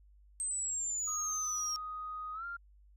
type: exponential sweep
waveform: sine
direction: down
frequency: 8340 to 5540 Hz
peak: -32 dBFS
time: 0.4-1.76 s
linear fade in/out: 0 ms
type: tone with pitch glide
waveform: sine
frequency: 1248 to 1392.8 Hz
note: D#6 to F6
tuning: +5 to -5 cents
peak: -38 dBFS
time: 1.07-2.57 s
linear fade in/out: 10 ms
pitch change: +190 cents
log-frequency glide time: 2.33-2.45 s
effects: tanh soft clip ceiling -29 dBFS + added 50 Hz sine -58 dBFS peak until 2.96 s